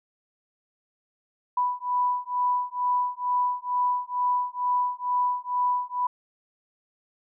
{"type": "beating tone pair", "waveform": "sine", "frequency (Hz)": [987.8, 990], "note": ["B5", "B5"], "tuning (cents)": [0, 4], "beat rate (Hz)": 2.2, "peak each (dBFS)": -26, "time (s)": [1.57, 6.07], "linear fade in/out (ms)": 5, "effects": []}